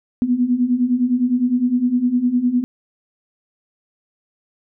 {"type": "beating tone pair", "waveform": "sine", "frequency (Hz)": [240.4, 250.2], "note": ["B3", "B3"], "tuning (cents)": [-46, 23], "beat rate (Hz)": 9.8, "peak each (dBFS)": [-20, -16], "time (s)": [0.22, 2.64], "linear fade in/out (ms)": 0, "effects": []}